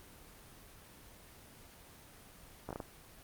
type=slowing click train; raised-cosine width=1 ms; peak=-26 dBFS; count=5; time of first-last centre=2.69-2.802 s; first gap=16 ms; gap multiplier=1.39; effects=pink hiss -56 dBFS RMS until 3.23 s + Opus 24 kbps